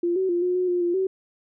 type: tone with pitch steps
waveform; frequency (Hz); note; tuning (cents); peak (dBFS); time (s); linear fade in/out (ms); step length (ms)
sine; 346.1 / 377.7 / 348 / 360.2 / 364.8 / 354.6 / 347.3 / 379.7; F4 / F#4 / F4 / F#4 / F#4 / F4 / F4 / F#4; -16 / +36 / -6 / -46 / -24 / +26 / -10 / +45; -20; 0.03-1.07; 5; 130
effects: none